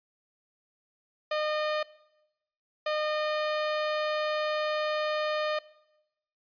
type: tone pair in turn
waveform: sawtooth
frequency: 610 / 610 Hz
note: D#5 / D#5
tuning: -34 / -34 cents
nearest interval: unison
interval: 0 cents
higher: neither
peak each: -23 dBFS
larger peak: neither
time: 1.31-1.83 / 2.86-5.59 s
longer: second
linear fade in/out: 5 ms
effects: noise-tail reverb RT60 0.9 s tail -19 dB re dry + resampled to 11025 Hz